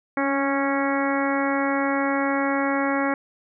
harmonic tone with a mistuned harmonic, 275.9 Hz, C#4, 8 cents flat, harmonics 1 / 2 / 3 / 4 / 5 / 6 / 7 / 8, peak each -24 / -27 / -29 / -30 / -31 / -32 / -32 / -33 dBFS, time 0.17-3.14 s, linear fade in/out 2 ms, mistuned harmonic 1, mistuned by +18 cents, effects none

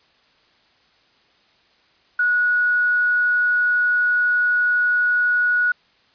sine tone with quantisation, 1461 Hz, F#6, 22 cents flat, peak -15 dBFS, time 2.19-5.72 s, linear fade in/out 5 ms, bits 7, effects white hiss -58 dBFS RMS until 6.14 s + resampled to 11025 Hz

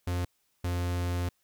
45% pulse tone pair in turn, 88.6 / 88.2 Hz, F2 / F2, +25 / +18 cents, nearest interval unison, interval 7 cents, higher first, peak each -28 dBFS, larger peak neither, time 0.07-0.25 / 0.64-1.29 s, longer second, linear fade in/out 5 ms, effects white hiss -73 dBFS RMS until 1.43 s

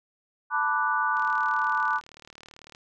sine chord, B minor seventh, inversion third, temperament equal, 880 / 987.8 / 1174.7 / 1480 Hz, A5 / B5 / D6 / F#6, 0 / 0 / 0 / 0 cents, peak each -29 / -30 / -27 / -27 dBFS, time 0.5-2.01 s, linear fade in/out 50 ms
click train, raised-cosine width 0.2 ms, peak -29 dBFS, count 61, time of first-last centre 1.17-2.749 s, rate 38 Hz
effects none

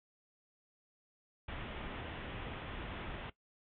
pink low-pass noise, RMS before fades -44 dBFS, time 1.48-3.3 s, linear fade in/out 5 ms, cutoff 3500 Hz, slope 96 dB/octave, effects noise-tail reverb RT60 0.1 s tail -17 dB re dry

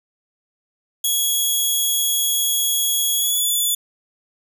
5% pulse tone with pitch glide, 3339 to 3465 Hz, G#7 to A7, +9 to -27 cents, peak -10 dBFS, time 1.04-3.75 s, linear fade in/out 5 ms, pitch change +64 cents, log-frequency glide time 3.15-3.5 s, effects none

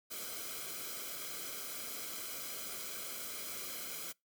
white noise with comb filter, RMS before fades -43 dBFS, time 0.1-4.13 s, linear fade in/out 20 ms, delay 1.1 ms, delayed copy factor -0.75, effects noise-tail reverb RT60 0.2 s tail -26 dB re dry

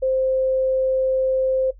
sine tone, 523.3 Hz, C5, in tune, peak -17 dBFS, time 0.02-1.71 s, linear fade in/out 10 ms, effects noise-tail reverb RT60 0.1 s tail -17 dB re dry + added 45 Hz sine -42 dBFS peak until 1.79 s

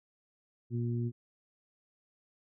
harmonic tone, 118.8 Hz, A#2, 33 cents sharp, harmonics 1 / 2 / 3, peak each -31 / -37 / -41 dBFS, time 0.7-1.12 s, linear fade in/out 50 ms, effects none

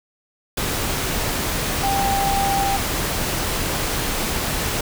sine tone in noise, 790 Hz, G5, 13 cents sharp, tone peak -19 dBFS, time 1.83-2.77 s, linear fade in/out 5 ms, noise pink, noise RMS -23 dBFS, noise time 0.57-4.81 s, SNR +1 dB, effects none

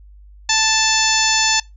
harmonic tone, 880 Hz, A5, in tune, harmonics 1 / 2 / 3 / 4 / 5 / 6 / 7 / 8, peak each -22 / -22 / -22 / -22 / -22 / -22 / -22 / -22 dBFS, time 0.49-1.6 s, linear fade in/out 5 ms, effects noise-tail reverb RT60 0.2 s tail -23 dB re dry + added 50 Hz sine -40 dBFS peak until 1.76 s

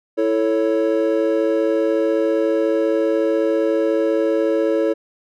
triangle chord, A major, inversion second, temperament equal, 329.6 / 440 / 554.4 Hz, E4 / A4 / C#5, 0 / 0 / 0 cents, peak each -18 dBFS, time 0.17-4.94 s, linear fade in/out 20 ms, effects none

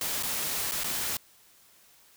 white noise with dropouts, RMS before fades -31 dBFS, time 0.01-1.17 s, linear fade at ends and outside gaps 2 ms, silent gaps 0.227-0.232 / 0.713-0.719 / 0.836-0.842 s, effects white hiss -59 dBFS RMS until 2.16 s

